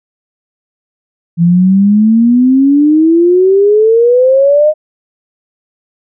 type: exponential sweep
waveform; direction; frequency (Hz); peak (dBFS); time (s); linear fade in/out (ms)
sine; up; 166.5 to 622.3; -4; 1.37-4.74; 50
effects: none